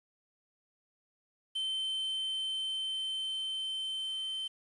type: tone with level ramp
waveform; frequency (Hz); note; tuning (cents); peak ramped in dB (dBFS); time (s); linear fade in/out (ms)
triangle; 3090; G7; -26; -30 to -33; 1.55-4.48; 10
effects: resampled to 24000 Hz + 10-bit